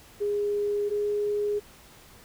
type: tone pair in turn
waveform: sine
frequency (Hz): 411 / 414.1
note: G#4 / G#4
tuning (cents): -18 / -5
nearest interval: unison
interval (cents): 13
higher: second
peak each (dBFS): -24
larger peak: neither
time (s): 0.2-0.9 / 0.9-1.6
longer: neither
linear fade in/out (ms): 20
effects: pink hiss -52 dBFS RMS until 2.24 s